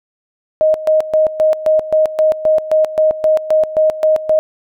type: tone with tremolo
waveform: sine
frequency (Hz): 624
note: D#5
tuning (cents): +5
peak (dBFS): -8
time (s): 0.61-4.39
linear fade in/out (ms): 0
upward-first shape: square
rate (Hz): 3.8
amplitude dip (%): 80
effects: none